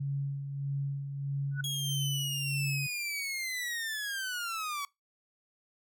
sine tone with tremolo, 139.6 Hz, C#3, 13 cents sharp, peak -29 dBFS, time 0-2.87 s, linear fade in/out 10 ms, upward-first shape sine, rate 1.6 Hz, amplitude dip 50%
sine tone with exponential growth, 1480 Hz, F#6, in tune, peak -30 dBFS, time 1.51-1.61 s, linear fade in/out 5 ms, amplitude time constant 21 ms
sawtooth linear sweep, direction down, 3322 to 1120 Hz, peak -30 dBFS, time 1.64-4.85 s, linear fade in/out 2 ms
effects noise-tail reverb RT60 0.2 s tail -23 dB re dry

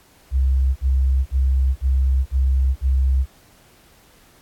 sine tone bursts, 66 Hz, C2, 16 cents sharp, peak -14 dBFS, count 6, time 0.31-3.26 s, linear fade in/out 50 ms, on 450 ms, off 50 ms, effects pink hiss -53 dBFS RMS until 4.41 s + AAC 64 kbps

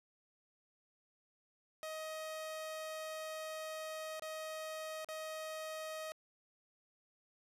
sawtooth tone with dropouts, 629 Hz, D#5, 19 cents sharp, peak -38 dBFS, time 1.83-6.12 s, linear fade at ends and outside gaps 0 ms, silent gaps 4.196-4.222 / 5.046-5.087 s, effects resampled to 32000 Hz

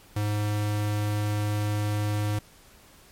square tone, 104.6 Hz, G#2, 13 cents sharp, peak -25 dBFS, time 0.16-2.39 s, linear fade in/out 5 ms, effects pink hiss -54 dBFS RMS until 3.11 s + MP3 64 kbps

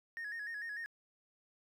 triangle tone with vibrato, 1760 Hz, A6, in tune, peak -37 dBFS, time 0.17-0.86 s, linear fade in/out 0 ms, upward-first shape square, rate 6.7 Hz, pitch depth 79 cents each way, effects tanh soft clip ceiling -35 dBFS

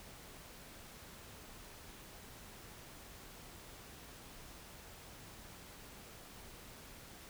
silence, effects pink hiss -54 dBFS RMS until 7.29 s

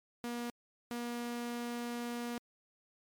sawtooth tone bursts at uneven times, 238.9 Hz, A#3, 43 cents sharp, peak -33 dBFS, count 2, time 0.24-0.5 / 0.91-2.38 s, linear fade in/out 0 ms, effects MP3 96 kbps

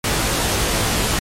pink noise with comb filter, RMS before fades -19 dBFS, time 0.04-1.19 s, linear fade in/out 2 ms, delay 18 ms, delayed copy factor +0.8, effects low-pass 12000 Hz 12 dB/octave + MP3 64 kbps

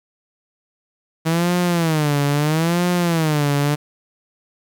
sawtooth tone with vibrato, 159.3 Hz, D#3, 41 cents sharp, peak -12 dBFS, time 1.25-3.76 s, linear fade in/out 20 ms, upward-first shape sine, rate 0.76 Hz, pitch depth 190 cents each way, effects 9-bit

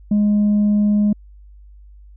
sine tone with tanh clipping, 207.7 Hz, G#3, in tune, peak -13 dBFS, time 0.11-1.13 s, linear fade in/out 5 ms, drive 1 dB, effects added 50 Hz sine -40 dBFS peak until 2.16 s

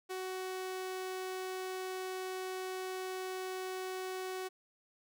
sawtooth tone, 373.4 Hz, F#4, 16 cents sharp, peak -34 dBFS, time 0.09-4.49 s, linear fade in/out 20 ms, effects none

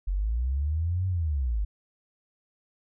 sine linear two-way sweep, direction up then down, 43.65 to 94.8 to 47.54 Hz, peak -24 dBFS, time 0.07-1.65 s, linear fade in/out 10 ms, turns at 1.07 s, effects none

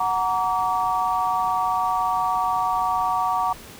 sine chord, Gb augmented, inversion none, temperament equal with one note detuned, 740 / 932.3 / 1149.2 Hz, Gb5 / Bb5 / D6, 0 / 0 / -38 cents, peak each -24 dBFS, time 0-3.53 s, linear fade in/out 5 ms, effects pink hiss -42 dBFS RMS until 3.79 s

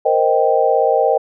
sine chord, C minor seventh, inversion third, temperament equal, 466.2 / 523.3 / 622.3 / 784 Hz, Bb4 / C5 / Eb5 / G5, 0 / 0 / 0 / 0 cents, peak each -17 dBFS, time 0.05-1.18 s, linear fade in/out 10 ms, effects none

